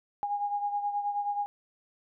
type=beating tone pair; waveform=sine; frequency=817 / 826.4 Hz; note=G#5 / G#5; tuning=-29 / -9 cents; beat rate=9.4 Hz; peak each=-29 / -36 dBFS; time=0.23-1.46 s; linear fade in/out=0 ms; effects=none